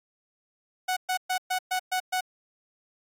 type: tone bursts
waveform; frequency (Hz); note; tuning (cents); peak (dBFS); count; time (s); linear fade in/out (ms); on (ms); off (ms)
sawtooth; 740; F#5; 0; -21; 7; 0.88-2.209; 10; 87; 120
effects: AAC 64 kbps